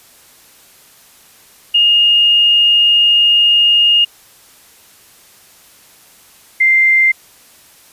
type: tone pair in turn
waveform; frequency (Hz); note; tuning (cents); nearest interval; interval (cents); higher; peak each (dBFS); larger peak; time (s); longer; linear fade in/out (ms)
sine; 2843 / 2091; F7 / C7; +30 / -2; perfect fourth; 532; first; -7; neither; 1.74-4.05 / 6.6-7.12; first; 10
effects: white hiss -45 dBFS RMS until 7.92 s + resampled to 32000 Hz